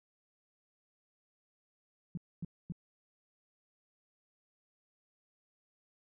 sine tone bursts, 170.1 Hz, F3, 45 cents flat, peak -35 dBFS, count 3, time 2.15-2.722 s, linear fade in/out 2 ms, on 24 ms, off 250 ms, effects none

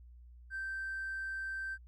sine tone with hard clipping, 1560 Hz, G6, 9 cents flat, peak -37 dBFS, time 0.5-1.78 s, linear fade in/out 50 ms, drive 1 dB, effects added 60 Hz sine -52 dBFS peak until 1.87 s + Opus 48 kbps

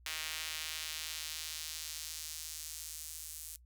sawtooth tone with high-pass filter sweep, 157.1 Hz, D#3, 17 cents sharp, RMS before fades -43 dBFS, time 0.06-3.56 s, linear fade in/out 2 ms, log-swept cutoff 2400 to 8600 Hz, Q 1, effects noise-tail reverb RT60 0.1 s tail -19 dB re dry + added 60 Hz sine -58 dBFS peak until 3.65 s

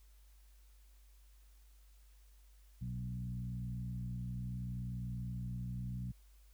sine tone with frequency modulation, 122.8 Hz, B2, 9 cents flat, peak -38 dBFS, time 2.81-6.12 s, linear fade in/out 10 ms, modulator 60.7 Hz, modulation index 1, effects added 50 Hz sine -59 dBFS peak until 6.53 s + white hiss -72 dBFS RMS until 6.53 s

